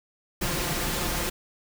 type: noise with comb filter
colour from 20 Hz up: pink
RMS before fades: -28 dBFS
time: 0.41-1.3 s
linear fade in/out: 10 ms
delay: 5.7 ms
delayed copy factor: +0.5
effects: none